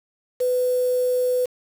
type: tone with quantisation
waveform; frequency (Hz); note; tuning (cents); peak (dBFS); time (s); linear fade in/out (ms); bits
sine; 499.8; B4; +21; -18; 0.4-1.46; 10; 6
effects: none